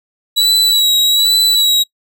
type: tone with vibrato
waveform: 40% pulse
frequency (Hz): 3909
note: B7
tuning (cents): -19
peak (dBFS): -8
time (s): 0.36-1.84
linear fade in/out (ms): 20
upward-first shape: sine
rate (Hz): 1.2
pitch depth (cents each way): 35
effects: noise-tail reverb RT60 0.1 s tail -24 dB re dry